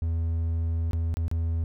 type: tone with dropouts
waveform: triangle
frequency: 82.41 Hz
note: E2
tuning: in tune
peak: -22 dBFS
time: 0.02-1.64 s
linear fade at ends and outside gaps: 0 ms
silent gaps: 0.91-0.932 / 1.141-1.17 / 1.281-1.314 s
effects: none